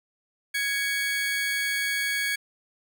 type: tone pair together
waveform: 35% pulse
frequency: 1664 / 2242 Hz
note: G#6 / C#7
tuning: +3 / +19 cents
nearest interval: perfect fourth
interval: 516 cents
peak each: -26 dBFS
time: 0.54-2.36 s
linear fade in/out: 10 ms
effects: none

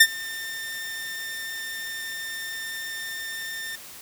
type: tone with ADSR envelope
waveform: sawtooth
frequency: 1803 Hz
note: A6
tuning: 42 cents sharp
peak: -5 dBFS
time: 0-3.76 s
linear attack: 8 ms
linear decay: 56 ms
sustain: -23 dB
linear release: 10 ms
effects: white hiss -43 dBFS RMS until 4.01 s

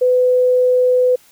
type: tone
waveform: sine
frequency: 502 Hz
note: B4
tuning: 28 cents sharp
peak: -10 dBFS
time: 0.01-1.16 s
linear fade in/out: 10 ms
effects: white hiss -50 dBFS RMS until 1.31 s

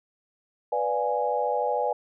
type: chord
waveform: sine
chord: B diminished seventh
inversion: none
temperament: equal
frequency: 493.9 / 587.3 / 698.5 / 830.6 Hz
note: B4 / D5 / F5 / Ab5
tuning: 0 / 0 / 0 / 0 cents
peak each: -28 / -29 / -32 / -27 dBFS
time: 0.72-1.93 s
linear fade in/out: 5 ms
effects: none

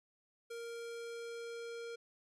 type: tone with low-pass filter sweep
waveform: square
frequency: 466.2 Hz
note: A#4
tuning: in tune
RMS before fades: -45 dBFS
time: 0.5-1.96 s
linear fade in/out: 10 ms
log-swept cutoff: 11000 to 6400 Hz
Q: 0.82
effects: none

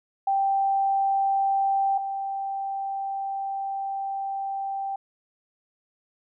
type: tone pair in turn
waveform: sine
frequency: 784 / 784 Hz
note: G5 / G5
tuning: 0 / 0 cents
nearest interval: unison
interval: 0 cents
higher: neither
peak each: -20 / -27 dBFS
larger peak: first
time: 0.27-1.98 / 1.98-4.96 s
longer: second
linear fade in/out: 5 ms
effects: none

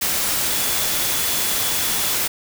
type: tone in noise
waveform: sine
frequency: 3427 Hz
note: A7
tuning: 46 cents flat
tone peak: -32 dBFS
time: 0.49-2.14 s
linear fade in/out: 10 ms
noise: white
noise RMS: -21 dBFS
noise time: 0.01-2.28 s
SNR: -14 dB
effects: none

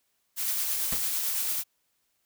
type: noise with tremolo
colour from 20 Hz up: blue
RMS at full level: -28 dBFS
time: 0.36-1.64 s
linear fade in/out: 50 ms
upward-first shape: sine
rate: 9 Hz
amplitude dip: 25%
type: noise with exponential decay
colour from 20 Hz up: pink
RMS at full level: -29 dBFS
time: 0.92-1.04 s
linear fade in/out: 5 ms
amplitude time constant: 24 ms
effects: white hiss -74 dBFS RMS until 2.25 s

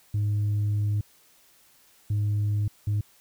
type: tone bursts at uneven times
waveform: sine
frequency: 103.83 Hz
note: G#2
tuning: in tune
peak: -20 dBFS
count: 3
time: 0.14-1.01 / 2.1-2.68 / 2.87-3.01 s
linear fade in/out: 5 ms
effects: tanh soft clip ceiling -21 dBFS + white hiss -59 dBFS RMS until 3.2 s

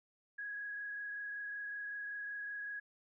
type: tone with frequency modulation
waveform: sine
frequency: 1661.2 Hz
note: G#6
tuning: in tune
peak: -40 dBFS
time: 0.38-2.8 s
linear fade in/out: 10 ms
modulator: 25.3 Hz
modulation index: 0.86
effects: none

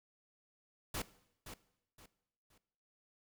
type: noise with echo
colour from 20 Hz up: pink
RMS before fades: -39 dBFS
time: 0.94-1.02 s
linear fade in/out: 5 ms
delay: 520 ms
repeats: 3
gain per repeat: -10 dB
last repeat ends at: 2.58 s
effects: noise-tail reverb RT60 0.8 s tail -18 dB re dry

